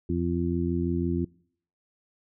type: harmonic tone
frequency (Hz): 86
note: F2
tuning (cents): -26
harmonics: 1 / 2 / 3 / 4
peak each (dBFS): -30 / -30 / -30 / -30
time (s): 0.09-1.25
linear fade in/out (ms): 5
effects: noise-tail reverb RT60 0.6 s tail -24 dB re dry